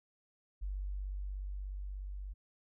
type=tone with level ramp; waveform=sine; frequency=48.37 Hz; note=G1; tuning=22 cents flat; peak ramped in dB=-35 to -40 dBFS; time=0.61-2.34 s; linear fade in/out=20 ms; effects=none